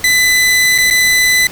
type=tone with dropouts; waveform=sawtooth; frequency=2004 Hz; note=B6; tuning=25 cents sharp; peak=-5 dBFS; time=0.04-1.47 s; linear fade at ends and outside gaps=2 ms; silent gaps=0.78-0.784 / 0.902-0.908 s; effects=pink hiss -31 dBFS RMS until 1.51 s